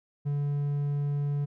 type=tone; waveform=triangle; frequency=143.9 Hz; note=D3; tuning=35 cents flat; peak=-24 dBFS; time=0.25-1.46 s; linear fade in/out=20 ms; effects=none

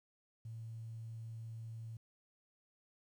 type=tone; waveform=triangle; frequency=113.2 Hz; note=A2; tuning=50 cents sharp; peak=-40 dBFS; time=0.45-1.97 s; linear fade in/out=5 ms; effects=tanh soft clip ceiling -42 dBFS + 12-bit

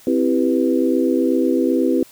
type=chord; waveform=sine; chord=C major seventh; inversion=none; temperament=equal; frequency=261.6 / 329.6 / 392 / 493.9 Hz; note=C4 / E4 / G4 / B4; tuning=0 / 0 / 0 / 0 cents; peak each=-18 / -19 / -22 / -22 dBFS; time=0.07-2.03 s; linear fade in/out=2 ms; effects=white hiss -47 dBFS RMS until 2.11 s

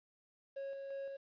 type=tone with tremolo; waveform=triangle; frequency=549 Hz; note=C#5; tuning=17 cents flat; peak=-38 dBFS; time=0.56-1.17 s; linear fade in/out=10 ms; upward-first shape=square; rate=2.9 Hz; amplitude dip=30%; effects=resampled to 11025 Hz + 12-bit

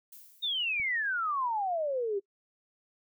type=noise with exponential decay; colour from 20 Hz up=violet; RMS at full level=-48 dBFS; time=0.12-0.95 s; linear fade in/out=5 ms; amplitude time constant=180 ms
type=exponential sweep; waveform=sine; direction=down; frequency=3729 to 382.4 Hz; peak=-28 dBFS; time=0.42-2.2 s; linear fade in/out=20 ms
type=click; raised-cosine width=5 ms; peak=-38 dBFS; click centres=0.799 s
effects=noise-tail reverb RT60 0.1 s tail -21 dB re dry

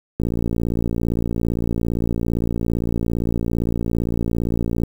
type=click train; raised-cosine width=3 ms; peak=-9 dBFS; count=268; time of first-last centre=0.2-4.835 s; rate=57.6 Hz; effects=7-bit

